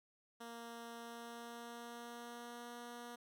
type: tone with pitch glide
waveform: 10% pulse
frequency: 233.1 to 239.5 Hz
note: A#3 to A#3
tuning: 0 to +47 cents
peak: -40 dBFS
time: 0.4-3.16 s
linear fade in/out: 10 ms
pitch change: +47 cents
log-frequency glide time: 0.97-2.73 s
effects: none